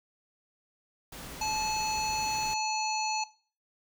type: noise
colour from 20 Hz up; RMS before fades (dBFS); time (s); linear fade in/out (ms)
pink; -43; 1.12-2.54; 5
type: harmonic tone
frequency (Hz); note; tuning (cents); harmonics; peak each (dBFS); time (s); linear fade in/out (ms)
864; A5; -32; 1 / 3 / 5 / 7 / 8; -31 / -37 / -37 / -39 / -40; 1.41-3.24; 5
effects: noise-tail reverb RT60 0.4 s tail -18 dB re dry